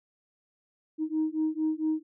sine beating tone pair, 311.1 / 315.5 Hz, D#4 / D#4, 0 / +24 cents, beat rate 4.4 Hz, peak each -28 dBFS, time 0.98-2.03 s, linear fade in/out 50 ms, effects tanh soft clip ceiling -20 dBFS

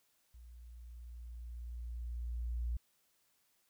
sine tone with level ramp, 59.1 Hz, A#1, 24 cents sharp, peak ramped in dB -52 to -33 dBFS, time 0.34-2.77 s, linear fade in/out 5 ms, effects white hiss -75 dBFS RMS until 3.69 s

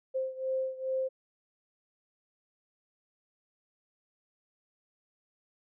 sine beating tone pair, 523.3 / 525.7 Hz, C5 / C5, 0 / +8 cents, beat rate 2.4 Hz, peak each -32 / -35 dBFS, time 0.14-1.09 s, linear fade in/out 20 ms, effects none

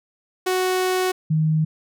sawtooth / sine tone pair in turn, 370 / 156.65 Hz, F#4 / D#3, 0 / +12 cents, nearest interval octave + minor third, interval 1488 cents, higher first, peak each -15 / -16 dBFS, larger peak first, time 0.46-1.12 / 1.3-1.65 s, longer first, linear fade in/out 10 ms, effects none

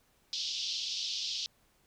white band-pass noise, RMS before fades -36 dBFS, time 0.33-1.46 s, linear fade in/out 0 ms, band 3000 to 5500 Hz, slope 48 dB/octave, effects pink hiss -69 dBFS RMS until 1.86 s

